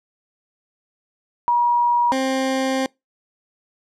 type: tone pair in turn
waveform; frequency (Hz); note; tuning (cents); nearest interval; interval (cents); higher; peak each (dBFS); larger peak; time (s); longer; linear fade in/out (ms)
sine / 20% pulse; 958 / 264.3; A#5 / C4; +47 / +18; octave + minor seventh; 2229; first; -14 / -14; neither; 1.48-2.12 / 2.12-2.86; second; 0
effects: noise-tail reverb RT60 0.2 s tail -25 dB re dry + low-pass 8000 Hz 12 dB/octave